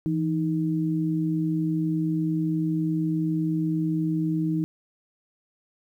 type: tone pair together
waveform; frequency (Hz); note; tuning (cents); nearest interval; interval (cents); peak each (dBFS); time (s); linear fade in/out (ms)
sine; 164.81 / 313.1; E3 / D#4; 0 / +11; major seventh; 1111; -25; 0.06-4.64; 0
effects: 10-bit